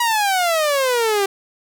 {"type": "exponential sweep", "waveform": "sawtooth", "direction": "down", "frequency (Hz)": [970, 387.1], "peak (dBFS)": -12, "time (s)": [0, 1.26], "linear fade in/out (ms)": 5, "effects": []}